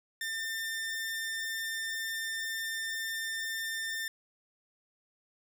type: tone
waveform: sawtooth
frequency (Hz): 1798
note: A6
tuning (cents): +37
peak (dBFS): -30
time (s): 0.21-4.08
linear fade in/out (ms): 2
effects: none